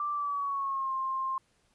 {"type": "tone with pitch glide", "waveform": "sine", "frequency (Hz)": [1174.7, 1058.7], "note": ["D6", "C6"], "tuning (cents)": [0, 20], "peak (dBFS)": -29, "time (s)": [0, 1.38], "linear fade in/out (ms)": 2, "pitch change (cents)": -180, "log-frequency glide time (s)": [0.12, 0.93], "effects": ["pink hiss -70 dBFS RMS until 1.74 s", "resampled to 24000 Hz"]}